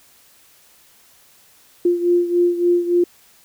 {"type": "beating tone pair", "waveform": "sine", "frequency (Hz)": [349.2, 352.7], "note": ["F4", "F4"], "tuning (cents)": [0, 17], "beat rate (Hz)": 3.5, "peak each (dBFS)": [-15, -20], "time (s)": [1.85, 3.04], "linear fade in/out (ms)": 5, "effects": ["white hiss -52 dBFS RMS until 3.44 s"]}